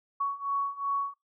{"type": "beating tone pair", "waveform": "sine", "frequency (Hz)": [1116, 1118.7], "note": ["C#6", "C#6"], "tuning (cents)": [11, 15], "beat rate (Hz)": 2.7, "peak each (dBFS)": [-32, -30], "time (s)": [0.2, 1.14], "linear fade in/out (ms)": 10, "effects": ["noise-tail reverb RT60 0.2 s tail -21 dB re dry"]}